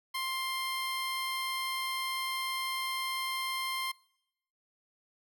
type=tone; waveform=15% pulse; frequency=1053 Hz; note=C6; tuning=11 cents sharp; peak=-26 dBFS; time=0.14-3.92 s; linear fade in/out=10 ms; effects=noise-tail reverb RT60 0.8 s tail -24 dB re dry